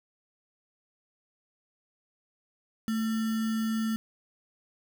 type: tone with sample-and-hold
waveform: sine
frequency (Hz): 221.8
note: A3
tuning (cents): +14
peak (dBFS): -26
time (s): 2.88-3.96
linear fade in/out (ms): 0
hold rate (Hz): 1575
effects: none